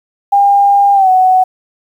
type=tone with pitch glide; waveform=sine; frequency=803 to 744.9 Hz; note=G5 to F#5; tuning=+41 to +11 cents; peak=-5 dBFS; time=0.32-1.44 s; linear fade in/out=10 ms; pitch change=-130 cents; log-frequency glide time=0.94-1.09 s; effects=7-bit